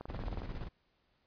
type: click train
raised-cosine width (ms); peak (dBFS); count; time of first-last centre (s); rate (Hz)
1; -29; 10; 0.01-0.419; 22
type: noise with tremolo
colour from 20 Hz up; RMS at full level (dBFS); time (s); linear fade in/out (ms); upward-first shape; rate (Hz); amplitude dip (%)
brown; -38; 0.08-0.69; 20; square; 17; 50
effects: pink hiss -75 dBFS RMS until 1.26 s + resampled to 11025 Hz